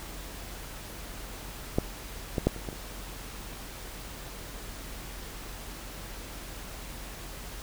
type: clicks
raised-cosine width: 2 ms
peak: -10 / -14 / -8 / -27 / -21 / -28 dBFS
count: 6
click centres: 1.785 / 2.382 / 2.47 / 2.563 / 2.688 / 2.729 s
effects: added 45 Hz sine -43 dBFS peak until 7.62 s + pink hiss -43 dBFS RMS until 7.62 s